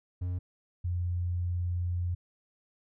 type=tone pair in turn; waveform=triangle / sine; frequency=90 / 88.15 Hz; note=F#2 / F2; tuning=-47 / +17 cents; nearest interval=unison; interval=36 cents; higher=first; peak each=-28 / -28 dBFS; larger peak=neither; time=0.21-0.39 / 0.84-2.15 s; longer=second; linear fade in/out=10 ms; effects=none